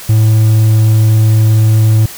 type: tone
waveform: triangle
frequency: 109.5 Hz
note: A2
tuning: 8 cents flat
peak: -3 dBFS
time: 0.09-2.06 s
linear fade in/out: 5 ms
effects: white hiss -29 dBFS RMS until 2.17 s